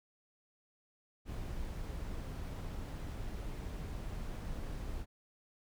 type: noise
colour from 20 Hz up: brown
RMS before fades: -41 dBFS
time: 1.25-5.06 s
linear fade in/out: 50 ms
effects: none